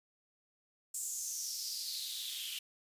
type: noise with high-pass filter sweep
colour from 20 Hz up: white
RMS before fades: -40 dBFS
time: 0.94-2.59 s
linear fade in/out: 5 ms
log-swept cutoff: 7700 to 2900 Hz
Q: 5.2
effects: resampled to 32000 Hz